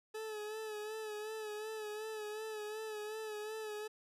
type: tone with vibrato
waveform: 40% pulse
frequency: 429.6 Hz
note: A4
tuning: 41 cents flat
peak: -40 dBFS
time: 0.14-3.88 s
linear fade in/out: 10 ms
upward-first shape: sine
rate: 2.7 Hz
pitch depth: 42 cents each way
effects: resampled to 32000 Hz